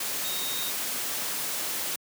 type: tone in noise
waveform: sine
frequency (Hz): 3729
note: A#7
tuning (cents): 0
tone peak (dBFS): -34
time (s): 0.24-0.7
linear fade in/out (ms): 5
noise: white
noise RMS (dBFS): -31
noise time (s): 0-1.96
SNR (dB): -6
effects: high-pass 150 Hz 12 dB/octave